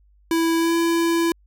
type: tone with pitch glide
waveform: square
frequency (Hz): 330 to 335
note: E4 to E4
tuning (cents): +2 to +28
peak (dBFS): -18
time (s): 0.31-1.32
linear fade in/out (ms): 2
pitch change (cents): +26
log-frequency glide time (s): 0.57-0.75
effects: added 50 Hz sine -53 dBFS peak until 1.46 s